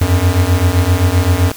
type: beating tone pair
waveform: square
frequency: 86 / 93.7 Hz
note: F2 / F#2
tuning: -26 / +22 cents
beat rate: 7.7 Hz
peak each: -14 / -13 dBFS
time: 0.01-1.52 s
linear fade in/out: 5 ms
effects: white hiss -34 dBFS RMS until 1.56 s